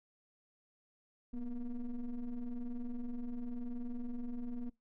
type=ring-modulated tone; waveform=triangle; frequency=116.54 Hz; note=A#2; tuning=in tune; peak=-32 dBFS; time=1.33-4.7 s; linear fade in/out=10 ms; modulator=127 Hz; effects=noise-tail reverb RT60 0.2 s tail -22 dB re dry